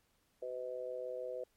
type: harmonic tone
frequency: 126.2 Hz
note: B2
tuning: 38 cents sharp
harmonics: 3 / 4 / 5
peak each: -48 / -40 / -45 dBFS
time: 0.42-1.44 s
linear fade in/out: 5 ms
effects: pink hiss -75 dBFS RMS until 1.56 s + MP3 64 kbps